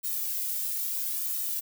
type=noise with flanger; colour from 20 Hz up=violet; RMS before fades=-31 dBFS; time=0.03-1.61 s; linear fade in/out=20 ms; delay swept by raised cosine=1.6 to 2.25 ms; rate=0.75 Hz; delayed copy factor=+0.95; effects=none